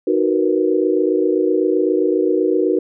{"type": "chord", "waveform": "sine", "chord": "B major seventh", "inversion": "first", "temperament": "equal", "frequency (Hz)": [311.1, 370, 466.2, 493.9], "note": ["D#4", "F#4", "A#4", "B4"], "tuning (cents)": [0, 0, 0, 0], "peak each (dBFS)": [-19, -17, -20, -23], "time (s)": [0.07, 2.79], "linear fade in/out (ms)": 5, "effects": []}